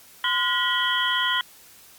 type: tone cluster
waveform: sine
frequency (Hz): 1026 / 1436 / 1933 / 3058 / 3296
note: C6 / F6 / B6 / G7 / G#7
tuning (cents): -34 / +48 / -38 / -44 / -14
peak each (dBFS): -27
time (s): 0.24-1.41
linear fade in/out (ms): 2
effects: white hiss -50 dBFS RMS until 1.98 s + Opus 48 kbps